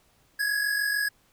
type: tone pair together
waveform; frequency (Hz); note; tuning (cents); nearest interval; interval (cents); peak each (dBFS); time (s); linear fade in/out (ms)
square; 1661.2 / 1707.9; G#6 / G#6; 0 / +48; unison; 48; -26 / -32; 0.39-1.09; 10
effects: pink hiss -64 dBFS RMS until 1.32 s